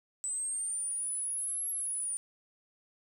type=linear two-way sweep; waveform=sine; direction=up then down; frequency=7940 to 11280 to 9180 Hz; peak=-32 dBFS; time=0.24-2.17 s; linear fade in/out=0 ms; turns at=1.7 s; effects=10-bit